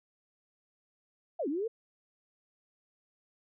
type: linear two-way sweep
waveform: sine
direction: down then up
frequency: 729 to 260.9 to 476.1 Hz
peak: -30 dBFS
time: 1.39-1.68 s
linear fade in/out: 10 ms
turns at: 1.48 s
effects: none